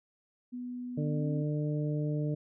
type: tone with pitch glide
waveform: sine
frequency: 246.9 to 263.1 Hz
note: B3 to C4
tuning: 0 to +10 cents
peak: -36 dBFS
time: 0.52-1.43 s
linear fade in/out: 20 ms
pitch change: +110 cents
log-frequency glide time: 1.18-1.25 s
type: harmonic tone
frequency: 149.6 Hz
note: D3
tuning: 32 cents sharp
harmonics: 1 / 2 / 3 / 4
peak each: -30 / -36 / -40 / -42 dBFS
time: 0.97-2.35 s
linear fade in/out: 10 ms
effects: none